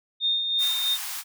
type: tone with tremolo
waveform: sine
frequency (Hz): 3658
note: A#7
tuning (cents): -33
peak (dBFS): -20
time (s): 0.2-0.98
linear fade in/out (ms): 50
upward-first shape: sine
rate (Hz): 3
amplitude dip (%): 45
type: high-pass noise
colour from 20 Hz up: white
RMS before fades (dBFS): -33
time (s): 0.58-1.24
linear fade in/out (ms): 50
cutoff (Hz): 760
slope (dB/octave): 48
effects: none